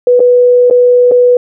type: tone with dropouts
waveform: sine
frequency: 492 Hz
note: B4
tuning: 7 cents flat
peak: -3 dBFS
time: 0.07-1.37 s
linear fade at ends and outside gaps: 2 ms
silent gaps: 0.195-0.202 / 0.7-0.709 / 1.113-1.118 s
effects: none